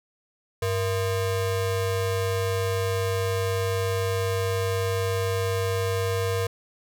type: ring-modulated tone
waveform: square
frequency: 284.4 Hz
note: C#4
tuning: 45 cents sharp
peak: -21 dBFS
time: 0.62-6.47 s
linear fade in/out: 5 ms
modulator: 186 Hz
effects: none